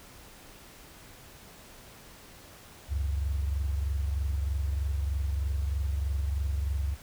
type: tone pair together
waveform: sine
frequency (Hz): 69.3 / 92.5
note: C#2 / F#2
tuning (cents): 0 / 0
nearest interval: perfect fourth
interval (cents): 500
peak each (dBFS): -27 / -36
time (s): 2.88-6.97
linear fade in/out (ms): 50
effects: pink hiss -51 dBFS RMS until 7.02 s